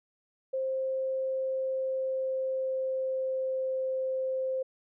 sine tone with pitch glide, 527 to 523.1 Hz, C5 to C5, +12 to -1 cents, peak -28 dBFS, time 0.53-4.63 s, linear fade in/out 10 ms, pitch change -13 cents, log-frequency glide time 1.16-3.85 s, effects none

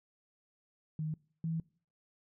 sine tone pair in turn, 155.56 / 163.02 Hz, D#3 / E3, 0 / -19 cents, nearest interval minor second, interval 81 cents, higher second, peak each -33 / -32 dBFS, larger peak second, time 0.99-1.14 / 1.44-1.6 s, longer second, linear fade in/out 2 ms, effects noise-tail reverb RT60 0.5 s tail -24 dB re dry

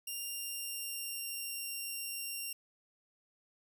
5% pulse tone with pitch glide, 2794 to 2767 Hz, F7 to F7, 0 to -17 cents, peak -30 dBFS, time 0.07-2.53 s, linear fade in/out 5 ms, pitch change -17 cents, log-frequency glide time 0.24-1.65 s, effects none

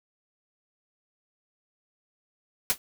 white noise with exponential decay, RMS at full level -19 dBFS, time 2.7-2.78 s, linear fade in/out 0 ms, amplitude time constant 17 ms, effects none

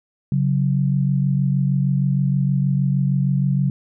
sine tone pair together, 138.59 / 185 Hz, C#3 / F#3, 0 / 0 cents, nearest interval perfect fourth, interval 500 cents, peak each -17 / -21 dBFS, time 0.32-3.7 s, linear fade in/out 2 ms, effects none

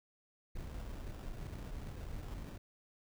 brown noise with sample-and-hold, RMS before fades -44 dBFS, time 0.55-2.58 s, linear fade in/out 10 ms, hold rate 2100 Hz, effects none

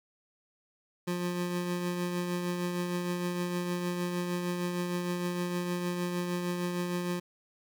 25% pulse tone with tremolo, 176.8 Hz, F3, 22 cents sharp, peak -25 dBFS, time 1.07-7.2 s, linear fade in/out 10 ms, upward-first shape triangle, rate 6.5 Hz, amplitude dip 40%, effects 11-bit

